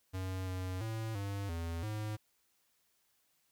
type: tone with pitch steps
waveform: square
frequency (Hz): 93.6 / 92.5 / 111.4 / 99.7 / 83.5 / 107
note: F#2 / F#2 / A2 / G2 / E2 / A2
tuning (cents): +20 / 0 / +22 / +30 / +23 / -48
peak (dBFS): -37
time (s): 0.13-2.17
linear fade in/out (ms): 20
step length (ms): 340
effects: white hiss -75 dBFS RMS until 3.51 s